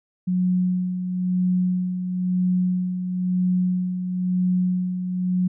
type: tone with tremolo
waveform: sine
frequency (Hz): 182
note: F#3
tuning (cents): -28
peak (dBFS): -17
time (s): 0.27-5.48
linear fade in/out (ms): 10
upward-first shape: sine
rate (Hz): 1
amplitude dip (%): 55
effects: none